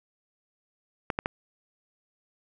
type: clicks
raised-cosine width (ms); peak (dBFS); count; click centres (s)
0.5; -12; 3; 1.102 / 1.189 / 1.259
effects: none